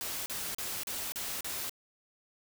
white noise bursts, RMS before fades -37 dBFS, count 6, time 0.01-1.695 s, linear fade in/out 0 ms, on 250 ms, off 37 ms, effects none

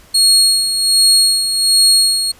30% pulse tone with tremolo, 4298 Hz, C8, 46 cents sharp, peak -4 dBFS, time 0.14-2.32 s, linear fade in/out 10 ms, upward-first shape sine, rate 1.3 Hz, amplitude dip 60%, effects pink hiss -45 dBFS RMS until 2.39 s + resampled to 32000 Hz

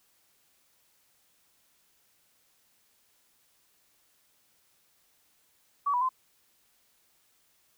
sine tone with pitch steps, 1137 / 982 / 1033 Hz, C#6 / B5 / C6, +44 / -10 / -22 cents, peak -24 dBFS, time 5.86-6.091 s, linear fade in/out 10 ms, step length 77 ms, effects white hiss -68 dBFS RMS until 7.77 s

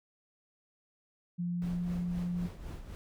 sine tone with pitch glide, 174.61 to 175.82 Hz, F3 to F3, 0 to +12 cents, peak -31 dBFS, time 1.38-2.48 s, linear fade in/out 20 ms, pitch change +12 cents, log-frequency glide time 1.5-2.01 s
brown noise with tremolo, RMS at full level -41 dBFS, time 1.62-2.95 s, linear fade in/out 0 ms, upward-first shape sine, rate 3.9 Hz, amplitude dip 60%
effects none

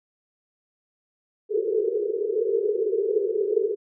white band-pass noise, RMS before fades -24 dBFS, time 1.49-3.76 s, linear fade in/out 50 ms, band 390 to 450 Hz, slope 96 dB/octave, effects none

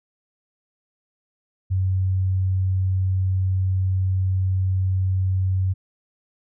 sine tone, 94 Hz, F#2, 28 cents sharp, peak -18 dBFS, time 1.7-5.74 s, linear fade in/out 20 ms, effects none

